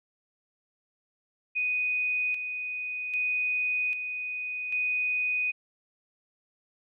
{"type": "tone with tremolo", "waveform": "sine", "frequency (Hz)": 2489, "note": "D#7", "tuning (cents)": 0, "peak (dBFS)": -25, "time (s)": [1.55, 5.52], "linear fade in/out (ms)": 20, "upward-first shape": "square", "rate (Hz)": 0.63, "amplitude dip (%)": 50, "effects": []}